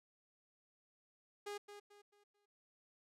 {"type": "tone with echo", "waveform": "sawtooth", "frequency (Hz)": 410, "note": "G#4", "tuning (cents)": -22, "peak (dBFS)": -39, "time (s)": [1.46, 1.58], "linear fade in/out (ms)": 10, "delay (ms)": 220, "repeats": 4, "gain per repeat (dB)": -9, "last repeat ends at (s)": 2.46, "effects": ["low-pass 11000 Hz 12 dB/octave"]}